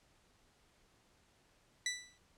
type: tone with exponential decay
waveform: 15% pulse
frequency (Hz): 1975.5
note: B6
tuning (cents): 0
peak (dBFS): -25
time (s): 1.86-2.18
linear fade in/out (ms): 2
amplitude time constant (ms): 68
effects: pink hiss -70 dBFS RMS until 2.37 s + low-pass 9000 Hz 12 dB/octave